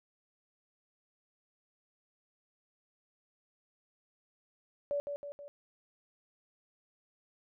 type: tone with echo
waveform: sine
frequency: 574 Hz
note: D5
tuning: 40 cents flat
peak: -30 dBFS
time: 4.91-5 s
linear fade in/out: 0 ms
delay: 160 ms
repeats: 3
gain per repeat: -5 dB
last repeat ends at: 5.48 s
effects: none